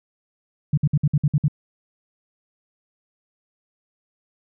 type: tone bursts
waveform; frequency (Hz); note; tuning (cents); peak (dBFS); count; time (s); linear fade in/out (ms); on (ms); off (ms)
sine; 146.83; D3; 0; -14; 8; 0.73-1.482; 5; 45; 56
effects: none